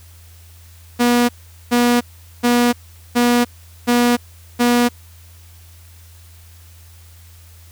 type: tone bursts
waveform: sawtooth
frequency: 241.4 Hz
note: B3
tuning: 39 cents flat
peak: -8 dBFS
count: 6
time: 0.99-4.89 s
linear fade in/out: 20 ms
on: 300 ms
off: 420 ms
effects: added 84 Hz sine -41 dBFS peak until 7.71 s + white hiss -49 dBFS RMS until 7.71 s